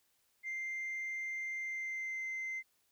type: tone with pitch glide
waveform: sine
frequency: 2093 to 2075 Hz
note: C7 to C7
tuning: 0 to -15 cents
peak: -35 dBFS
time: 0.43-2.63 s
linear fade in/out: 50 ms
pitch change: -15 cents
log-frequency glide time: 1.58-2.25 s
effects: tanh soft clip ceiling -35 dBFS + white hiss -75 dBFS RMS until 2.91 s